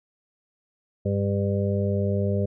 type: harmonic tone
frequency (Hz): 99.8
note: G2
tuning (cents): +32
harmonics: 1 / 2 / 4 / 5 / 6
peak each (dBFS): -24 / -27 / -30 / -31 / -32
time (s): 1.05-2.46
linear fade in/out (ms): 10
effects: none